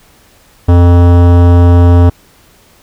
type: tone with hard clipping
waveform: sine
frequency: 87.31 Hz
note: F2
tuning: in tune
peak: -4 dBFS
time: 0.68-2.1 s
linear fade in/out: 10 ms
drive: 18 dB
effects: pink hiss -45 dBFS RMS until 2.82 s